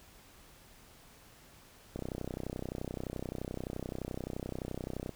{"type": "click train", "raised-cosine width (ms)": 2, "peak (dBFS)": -24, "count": 100, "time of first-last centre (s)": [1.96, 5.093], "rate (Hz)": 31.6, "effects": ["pink hiss -58 dBFS RMS until 5.15 s"]}